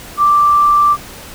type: tone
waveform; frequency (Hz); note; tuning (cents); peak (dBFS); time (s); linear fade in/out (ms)
sine; 1174.7; D6; 0; -7; 0.17-0.97; 50
effects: pink hiss -33 dBFS RMS until 1.34 s